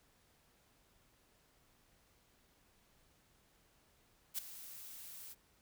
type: noise with ADSR envelope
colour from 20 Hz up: blue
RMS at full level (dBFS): -36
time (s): 4.34-5.35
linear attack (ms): 44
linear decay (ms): 5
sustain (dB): -15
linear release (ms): 33
effects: pink hiss -71 dBFS RMS until 5.61 s